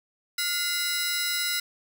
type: tone cluster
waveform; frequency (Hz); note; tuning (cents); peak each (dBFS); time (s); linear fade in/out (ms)
sawtooth; 1418 / 2047 / 3925 / 5110; F6 / C7 / B7 / D#8; +26 / -38 / -11 / +45; -29 / -28 / -28 / -28; 0.38-1.6; 5
effects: 9-bit